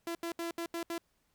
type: tone bursts at uneven times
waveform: sawtooth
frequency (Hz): 337.1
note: E4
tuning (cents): +39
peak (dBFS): -31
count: 6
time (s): 0.07-0.15 / 0.23-0.32 / 0.39-0.51 / 0.58-0.66 / 0.74-0.83 / 0.9-0.98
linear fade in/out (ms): 2
effects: pink hiss -75 dBFS RMS until 1.34 s